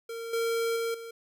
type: tone with level steps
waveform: square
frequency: 459.7 Hz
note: A#4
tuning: 24 cents flat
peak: -36 / -27 / -29 / -40 dBFS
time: 0.09-1.11 s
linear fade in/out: 5 ms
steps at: 0.33 / 0.76 / 0.94 s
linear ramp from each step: 5 ms
effects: none